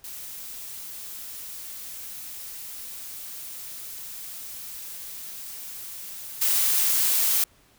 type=noise with level steps; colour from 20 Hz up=blue; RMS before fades=-38 / -22 dBFS; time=0.04-7.44 s; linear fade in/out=2 ms; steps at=6.41 s; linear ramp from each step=10 ms; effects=pink hiss -59 dBFS RMS until 7.78 s